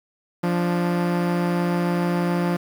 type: tone pair together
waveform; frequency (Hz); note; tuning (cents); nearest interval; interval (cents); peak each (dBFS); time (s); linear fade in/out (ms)
sawtooth; 174.61 / 293.3; F3 / D4; 0 / -2; major sixth; 898; -16 / -25; 0.43-2.57; 10
effects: low-pass 2000 Hz 12 dB/octave + 7-bit